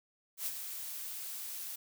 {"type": "noise with ADSR envelope", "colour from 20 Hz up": "blue", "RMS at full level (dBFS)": -35, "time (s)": [0.37, 1.76], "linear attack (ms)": 94, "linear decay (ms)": 41, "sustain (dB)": -7, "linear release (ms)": 9, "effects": []}